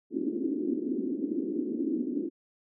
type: band-pass noise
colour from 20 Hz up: white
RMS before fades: -31 dBFS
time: 0.1-2.3 s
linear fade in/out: 50 ms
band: 240 to 350 Hz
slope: 48 dB/octave
effects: none